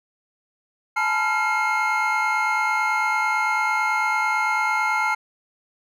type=tone cluster; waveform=triangle; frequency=859 / 908 / 1000 / 1384 / 2143 Hz; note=A5 / A#5 / B5 / F6 / C7; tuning=-42 / -46 / +21 / -16 / +41 cents; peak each=-23 / -28 / -29 / -22 / -23 dBFS; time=0.96-5.15 s; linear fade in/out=10 ms; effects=none